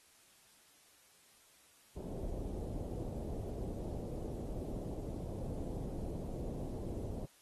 pink low-pass noise, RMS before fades -41 dBFS, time 1.96-7.26 s, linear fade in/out 10 ms, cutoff 590 Hz, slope 24 dB/octave, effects white hiss -65 dBFS RMS until 7.41 s + AAC 32 kbps

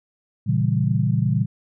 sine chord, A# diminished seventh, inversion none, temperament equal, 116.54 / 138.59 / 164.81 / 196 Hz, A#2 / C#3 / E3 / G3, 0 / 0 / 0 / 0 cents, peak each -21 / -22 / -24 / -25 dBFS, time 0.46-1.46 s, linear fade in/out 20 ms, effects none

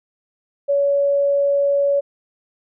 sine tone, 564 Hz, C#5, 30 cents sharp, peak -14 dBFS, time 0.68-2.01 s, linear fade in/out 20 ms, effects none

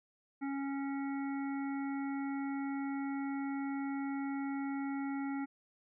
harmonic tone, 276.1 Hz, C#4, 7 cents flat, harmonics 1 / 3 / 5 / 7 / 8, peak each -35 / -45 / -49 / -52 / -53 dBFS, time 0.41-5.46 s, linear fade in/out 20 ms, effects none

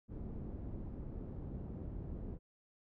pink low-pass noise, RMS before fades -44 dBFS, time 0.08-2.39 s, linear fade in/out 50 ms, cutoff 310 Hz, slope 12 dB/octave, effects none

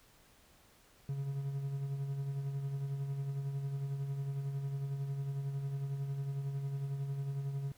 triangle tone with tremolo, 138.5 Hz, C#3, 1 cent flat, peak -31 dBFS, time 1.09-7.72 s, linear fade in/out 2 ms, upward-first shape sine, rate 11 Hz, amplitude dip 45%, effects pink hiss -64 dBFS RMS until 7.77 s

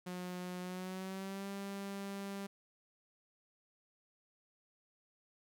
sawtooth tone with pitch glide, 180.4 to 197.87 Hz, F#3 to G3, -44 to +16 cents, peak -37 dBFS, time 0.06-2.47 s, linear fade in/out 10 ms, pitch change +160 cents, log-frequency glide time 0.6-1.48 s, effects none

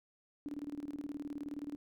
sine tone with tremolo, 290 Hz, D4, 22 cents flat, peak -37 dBFS, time 0.46-1.76 s, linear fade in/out 0 ms, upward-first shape square, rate 19 Hz, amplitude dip 80%, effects none

